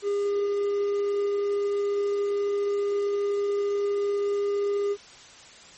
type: tone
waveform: triangle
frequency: 405.3 Hz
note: G#4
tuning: 42 cents flat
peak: -21 dBFS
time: 0.02-4.97 s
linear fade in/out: 50 ms
effects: white hiss -48 dBFS RMS until 5.77 s + MP3 32 kbps